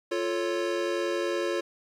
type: chord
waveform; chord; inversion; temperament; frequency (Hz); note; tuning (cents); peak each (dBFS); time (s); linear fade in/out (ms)
square; F augmented; none; equal; 349.2 / 440 / 554.4; F4 / A4 / C#5; 0 / 0 / 0; -30 / -34 / -32; 0.11-1.61; 10
effects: low-pass 6000 Hz 12 dB/octave + 10-bit